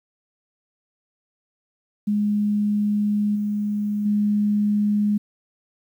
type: tone with level steps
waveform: sine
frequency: 207.7 Hz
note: G#3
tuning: in tune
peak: -18 / -21 / -17 dBFS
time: 2.07-5.18 s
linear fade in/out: 10 ms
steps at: 3.35 / 4.05 s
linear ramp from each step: 10 ms
effects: 9-bit